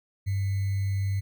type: tone with sample-and-hold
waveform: sine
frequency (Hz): 98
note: G2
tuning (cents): 0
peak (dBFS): -24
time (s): 0.26-1.21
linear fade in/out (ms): 20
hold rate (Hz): 2100
effects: none